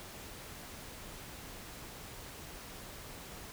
silence, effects pink hiss -48 dBFS RMS until 3.52 s

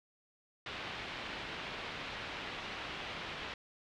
white low-pass noise, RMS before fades -43 dBFS, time 0.66-3.54 s, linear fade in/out 2 ms, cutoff 3400 Hz, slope 24 dB/octave, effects none

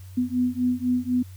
sine beating tone pair, 246.9 / 250.9 Hz, B3 / B3, 0 / +28 cents, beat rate 4 Hz, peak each -24 dBFS, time 0.17-1.23 s, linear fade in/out 10 ms, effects added 93 Hz sine -39 dBFS peak until 1.36 s + white hiss -55 dBFS RMS until 1.36 s

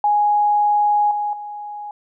sine tone with level steps, 830.6 Hz, G#5, in tune, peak -13 / -19 / -28 dBFS, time 0.04-1.91 s, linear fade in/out 2 ms, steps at 1.11 / 1.33 s, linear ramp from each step 2 ms, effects none

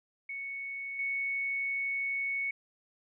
sine tone with level steps, 2217 Hz, C#7, in tune, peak -36 / -30 dBFS, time 0.29-2.51 s, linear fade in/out 5 ms, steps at 0.99 s, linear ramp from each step 2 ms, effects none

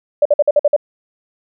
sine tone bursts, 587.3 Hz, D5, in tune, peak -7 dBFS, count 7, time 0.22-0.764 s, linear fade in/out 5 ms, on 34 ms, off 51 ms, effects none

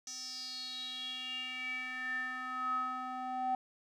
square tone with band-pass filter sweep, 255.3 Hz, C4, 42 cents flat, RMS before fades -39 dBFS, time 0.07-3.55 s, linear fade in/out 2 ms, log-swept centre 5900 to 800 Hz, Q 8.5, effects none

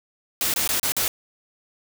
white noise with dropouts, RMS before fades -23 dBFS, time 0.41-1.08 s, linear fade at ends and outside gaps 1 ms, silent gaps 0.539-0.561 / 0.676-0.69 / 0.797-0.83 / 0.921-0.966 s, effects none

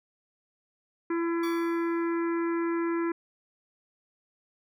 harmonic tone, 336.5 Hz, E4, 36 cents sharp, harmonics 1 / 3 / 4 / 5 / 6 / 7, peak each -26 / -37 / -40 / -42 / -45 / -49 dBFS, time 1.1-3.12 s, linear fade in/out 5 ms
15% pulse tone with exponential decay, 1146 Hz, D6, 43 cents flat, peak -31 dBFS, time 1.43-2.22 s, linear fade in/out 5 ms, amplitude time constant 170 ms
effects none

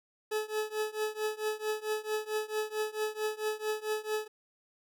40% pulse tone with tremolo, 429.5 Hz, A4, 42 cents flat, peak -27 dBFS, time 0.31-4.28 s, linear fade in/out 10 ms, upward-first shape triangle, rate 4.5 Hz, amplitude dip 95%, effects none

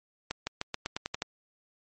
accelerating click train, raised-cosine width 0.2 ms, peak -14 dBFS, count 9, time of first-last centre 0.31-1.221 s, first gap 160 ms, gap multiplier 0.9, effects MP3 32 kbps

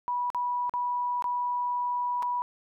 sine tone with dropouts, 978 Hz, B5, 17 cents flat, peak -26 dBFS, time 0.08-2.42 s, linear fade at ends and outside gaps 0 ms, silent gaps 0.302-0.347 / 0.695-0.738 / 1.223-1.242 / 2.224-2.229 s, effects none

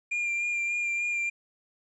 triangle tone with vibrato, 2397 Hz, D7, 35 cents sharp, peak -25 dBFS, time 0.11-1.3 s, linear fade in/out 10 ms, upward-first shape sine, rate 3.4 Hz, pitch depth 19 cents each way, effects resampled to 22050 Hz + 11-bit

